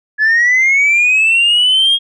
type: linear sweep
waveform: sine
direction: up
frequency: 1699 to 3274 Hz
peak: -6 dBFS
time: 0.18-1.99 s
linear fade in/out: 50 ms
effects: tanh soft clip ceiling -6 dBFS